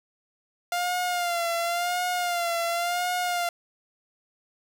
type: tone with vibrato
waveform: sawtooth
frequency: 698.5 Hz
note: F5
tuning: in tune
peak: -21 dBFS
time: 0.72-3.49 s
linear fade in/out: 2 ms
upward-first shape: sine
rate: 0.93 Hz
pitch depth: 53 cents each way
effects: none